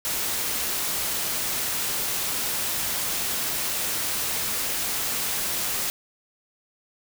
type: noise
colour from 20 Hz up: white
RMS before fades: -27 dBFS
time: 0.05-5.9 s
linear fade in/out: 0 ms
effects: none